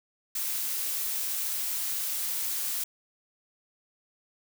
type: noise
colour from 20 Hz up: blue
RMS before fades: -31 dBFS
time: 0.35-2.84 s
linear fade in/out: 5 ms
effects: none